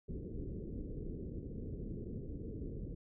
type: low-pass noise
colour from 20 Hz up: pink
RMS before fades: -43 dBFS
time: 0.08-2.95 s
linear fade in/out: 10 ms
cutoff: 460 Hz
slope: 48 dB/octave
effects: none